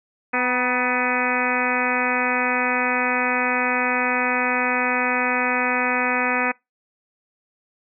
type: harmonic tone with a mistuned harmonic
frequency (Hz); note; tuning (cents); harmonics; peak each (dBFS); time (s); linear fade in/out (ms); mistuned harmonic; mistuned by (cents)
250; B3; +21; 1 / 2 / 3 / 4 / 5 / 6 / 7 / 8 / 9 / 10; -28 / -28 / -28 / -28 / -28 / -28 / -28 / -28 / -28 / -28; 0.33-6.52; 10; 4; -53
effects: noise-tail reverb RT60 0.2 s tail -25 dB re dry